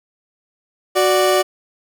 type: tone pair together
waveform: 30% pulse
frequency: 370 / 587.3 Hz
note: F#4 / D5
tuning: 0 / 0 cents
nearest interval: minor sixth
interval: 800 cents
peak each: -13 dBFS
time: 0.95-1.43 s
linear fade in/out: 20 ms
effects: none